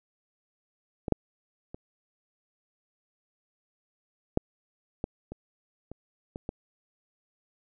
clicks, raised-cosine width 2 ms, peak -18 / -8 / -26 / -9 / -16 / -25 / -27 / -23 / -19 dBFS, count 9, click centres 1.082 / 1.123 / 1.745 / 4.374 / 5.041 / 5.32 / 5.916 / 6.359 / 6.491 s, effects none

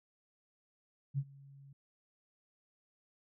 sine tone with ADSR envelope, 138.59 Hz, C#3, in tune, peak -29 dBFS, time 1.14-1.73 s, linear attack 41 ms, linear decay 55 ms, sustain -24 dB, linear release 5 ms, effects none

